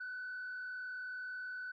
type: tone with frequency modulation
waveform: sine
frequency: 1497 Hz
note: F#6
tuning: 20 cents sharp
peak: -39 dBFS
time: 0-1.72 s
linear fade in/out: 10 ms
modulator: 39.1 Hz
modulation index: 0.6
effects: tanh soft clip ceiling -38 dBFS